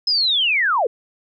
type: linear sweep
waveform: sine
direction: down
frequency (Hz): 5160 to 413.2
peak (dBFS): -15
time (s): 0.07-0.87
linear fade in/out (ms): 5
effects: none